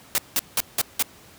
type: noise bursts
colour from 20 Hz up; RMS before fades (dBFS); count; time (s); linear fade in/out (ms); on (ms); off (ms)
white; -21; 5; 0.15-1.025; 0; 31; 180
effects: pink hiss -49 dBFS RMS until 1.38 s + high-pass 80 Hz 12 dB/octave